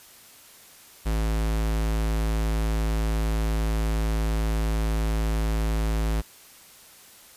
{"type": "tone", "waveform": "square", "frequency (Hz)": 54.3, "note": "A1", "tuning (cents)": -22, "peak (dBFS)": -23, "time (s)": [1.05, 6.22], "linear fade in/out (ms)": 20, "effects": ["white hiss -50 dBFS RMS until 7.36 s", "resampled to 32000 Hz"]}